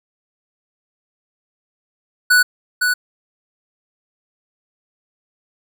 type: tone with echo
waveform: square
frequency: 1480 Hz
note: F#6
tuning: in tune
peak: -10 dBFS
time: 2.3-2.43 s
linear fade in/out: 10 ms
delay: 510 ms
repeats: 1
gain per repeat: -5 dB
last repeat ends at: 2.94 s
effects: none